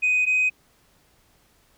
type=tone pair in turn; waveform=sine; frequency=2500 / 2510 Hz; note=D#7 / D#7; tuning=+8 / +15 cents; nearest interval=unison; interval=7 cents; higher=second; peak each=-16 dBFS; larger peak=neither; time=0.02-0.26 / 0.26-0.5 s; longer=neither; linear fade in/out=20 ms; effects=tanh soft clip ceiling -15 dBFS + pink hiss -61 dBFS RMS until 1.77 s